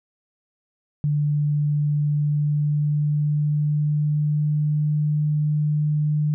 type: tone with pitch glide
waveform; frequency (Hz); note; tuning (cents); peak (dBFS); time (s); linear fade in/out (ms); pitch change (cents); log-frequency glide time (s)
sine; 147.6 to 150.27; D3 to D3; +9 to +40; -18; 1.04-6.34; 0; +31; 2.11-4.97
effects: none